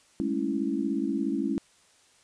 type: chord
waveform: sine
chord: A major seventh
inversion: third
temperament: equal with one note detuned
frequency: 203.3 / 220 / 277.2 / 329.6 Hz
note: G#3 / A3 / C#4 / E4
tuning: -37 / 0 / 0 / 0 cents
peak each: -33 / -33 / -29 / -31 dBFS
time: 0.2-1.58 s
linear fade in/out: 0 ms
effects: white hiss -61 dBFS RMS until 2.23 s + resampled to 22050 Hz